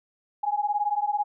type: beating tone pair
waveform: sine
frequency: 820 / 838 Hz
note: G#5 / G#5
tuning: -22 / +15 cents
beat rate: 18 Hz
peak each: -26 dBFS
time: 0.43-1.24 s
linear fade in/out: 10 ms
effects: none